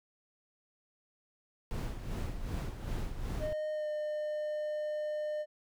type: noise with tremolo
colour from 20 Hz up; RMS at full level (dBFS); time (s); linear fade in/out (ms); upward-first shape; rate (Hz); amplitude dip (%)
brown; -34; 1.71-3.53; 0; sine; 2.6; 60
type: tone with pitch glide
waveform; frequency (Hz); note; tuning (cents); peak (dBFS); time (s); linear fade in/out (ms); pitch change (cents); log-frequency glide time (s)
triangle; 614 to 604.8; D#5 to D#5; -23 to -49; -31; 3.39-5.46; 50; -26; 3.72-3.88
effects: none